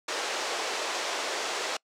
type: band-pass noise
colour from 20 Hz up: pink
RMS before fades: -32 dBFS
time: 0.08-1.77 s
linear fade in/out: 5 ms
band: 420 to 7200 Hz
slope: 24 dB/octave
effects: noise-tail reverb RT60 0.1 s tail -26 dB re dry